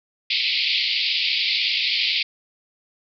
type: band-pass noise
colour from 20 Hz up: white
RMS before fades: -22 dBFS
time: 0.3-2.23 s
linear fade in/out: 5 ms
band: 2100 to 4800 Hz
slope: 96 dB/octave
effects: none